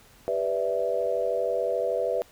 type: chord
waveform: sine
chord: E minor seventh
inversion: first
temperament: equal with one note detuned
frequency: 394.5 / 493.9 / 587.3 / 659.3 Hz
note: G4 / B4 / D5 / E5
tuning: +11 / 0 / 0 / 0 cents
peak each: -33 / -27 / -30 / -29 dBFS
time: 0.28-2.22 s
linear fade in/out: 0 ms
effects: pink hiss -55 dBFS RMS until 2.31 s